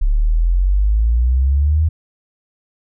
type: exponential sweep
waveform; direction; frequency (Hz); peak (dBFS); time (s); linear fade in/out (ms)
sine; up; 34.65 to 81.3; -11; 0.01-1.89; 10
effects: none